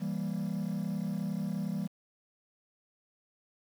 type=chord; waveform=triangle; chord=E diminished; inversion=none; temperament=equal; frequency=164.81 / 196 / 233.1 Hz; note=E3 / G3 / Bb3; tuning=0 / 0 / 0 cents; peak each=-33 / -31 / -36 dBFS; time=0-1.88 s; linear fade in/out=20 ms; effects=tanh soft clip ceiling -25 dBFS + 9-bit